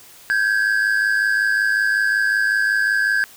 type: tone pair together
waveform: triangle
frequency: 1568 / 1673.4 Hz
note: G6 / G#6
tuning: 0 / +13 cents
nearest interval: minor second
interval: 113 cents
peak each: -16 / -18 dBFS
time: 0.3-3.24 s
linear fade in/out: 0 ms
effects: white hiss -45 dBFS RMS until 3.36 s